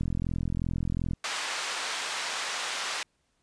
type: click train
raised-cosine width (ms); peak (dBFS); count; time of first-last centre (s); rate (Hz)
5; -18; 49; 0.01-1.134; 42.7
type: band-pass noise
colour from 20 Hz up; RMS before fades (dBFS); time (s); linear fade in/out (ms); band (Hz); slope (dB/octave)
pink; -33; 1.24-3.03; 2; 990 to 6900; 12
effects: pink hiss -73 dBFS RMS until 3.42 s + resampled to 22050 Hz